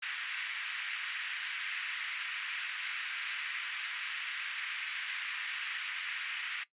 white band-pass noise, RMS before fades -39 dBFS, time 0.02-6.64 s, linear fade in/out 10 ms, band 1600 to 2700 Hz, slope 24 dB/octave, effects noise-tail reverb RT60 0.1 s tail -17 dB re dry + resampled to 8000 Hz

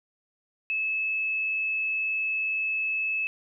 sine tone, 2601 Hz, E7, 24 cents flat, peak -25 dBFS, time 0.7-3.27 s, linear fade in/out 0 ms, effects none

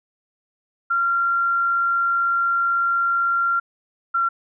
sine tone pair in turn, 1379 / 1367.9 Hz, F6 / F6, -22 / -36 cents, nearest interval unison, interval 14 cents, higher first, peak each -17 dBFS, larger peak neither, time 0.9-3.6 / 4.14-4.29 s, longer first, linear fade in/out 10 ms, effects none

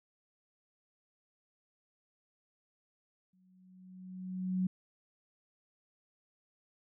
sine tone with exponential growth, 185 Hz, F#3, in tune, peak -27 dBFS, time 3.33-4.67 s, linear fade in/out 5 ms, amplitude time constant 290 ms, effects none

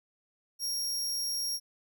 sawtooth tone, 5588 Hz, F8, in tune, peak -28 dBFS, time 0.59-1.6 s, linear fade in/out 50 ms, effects none

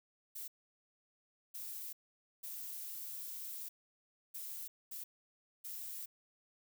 violet noise bursts at uneven times, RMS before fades -45 dBFS, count 6, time 0.35-0.48 / 1.54-1.93 / 2.43-3.69 / 4.34-4.68 / 4.91-5.04 / 5.64-6.06 s, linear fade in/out 10 ms, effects none

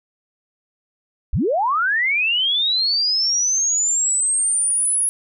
sine linear sweep, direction up, 30.3 to 10548 Hz, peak -16 dBFS, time 1.33-5.09 s, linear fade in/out 0 ms, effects none

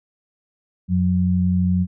sine tone pair together, 89.34 / 181.6 Hz, F2 / F#3, +40 / -32 cents, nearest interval octave, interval 1228 cents, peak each -20 / -17 dBFS, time 0.88-1.87 s, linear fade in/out 50 ms, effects none

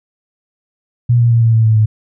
sine tone with pitch steps, 120.3 / 118.23 / 116.2 / 114.21 / 112.24 / 110.32 / 108.42 Hz, B2 / A#2 / A#2 / A#2 / A2 / A2 / A2, -45 / +25 / -5 / -35 / +35 / +5 / -25 cents, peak -7 dBFS, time 1.09-1.86 s, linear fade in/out 10 ms, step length 110 ms, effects none

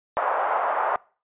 white band-pass noise, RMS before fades -24 dBFS, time 0.17-0.96 s, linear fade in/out 0 ms, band 620 to 1100 Hz, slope 24 dB/octave, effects noise-tail reverb RT60 0.4 s tail -24 dB re dry + resampled to 8000 Hz

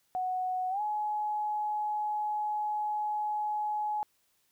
sine tone with pitch glide, 739 to 844 Hz, F#5 to G#5, -2 to +28 cents, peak -29 dBFS, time 0.15-4.03 s, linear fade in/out 0 ms, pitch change +230 cents, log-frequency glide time 0.7-0.81 s, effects white hiss -72 dBFS RMS until 4.51 s

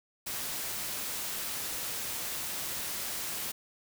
white noise, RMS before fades -36 dBFS, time 0.26-3.52 s, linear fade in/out 10 ms, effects none

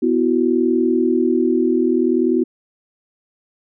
sine chord, B suspended fourth, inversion none, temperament equal with one note detuned, 250 / 329.6 / 370 Hz, B3 / E4 / F#4, +21 / 0 / 0 cents, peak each -18 dBFS, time 0.02-2.44 s, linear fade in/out 10 ms, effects none

